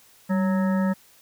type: harmonic tone with a mistuned harmonic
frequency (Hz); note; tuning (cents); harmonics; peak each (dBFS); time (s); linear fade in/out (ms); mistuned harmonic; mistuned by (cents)
185; F#3; 0; 1 / 3 / 5 / 7 / 9 / 10; -20 / -30 / -34 / -37 / -39 / -40; 0.29-0.94; 20; 1; +76
effects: white hiss -55 dBFS RMS until 1.21 s